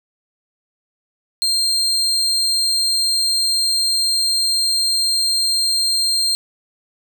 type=tone; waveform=35% pulse; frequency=4186 Hz; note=C8; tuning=in tune; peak=-14 dBFS; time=1.42-6.35 s; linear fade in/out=0 ms; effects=none